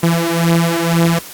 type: beating tone pair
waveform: sawtooth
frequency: 166.8 / 168.8 Hz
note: E3 / E3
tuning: +21 / +41 cents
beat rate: 2 Hz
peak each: -11 dBFS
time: 0.03-1.19 s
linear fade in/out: 5 ms
effects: white hiss -34 dBFS RMS until 1.33 s + AAC 64 kbps